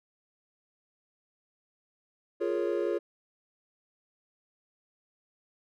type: chord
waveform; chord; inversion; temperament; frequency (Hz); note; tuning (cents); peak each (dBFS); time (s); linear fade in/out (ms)
triangle; Bb minor seventh; second; equal; 349.2 / 415.3 / 466.2 / 554.4; F4 / Ab4 / Bb4 / Db5; 0 / 0 / 0 / 0; -29 / -30 / -33 / -32; 2.4-2.99; 20
effects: none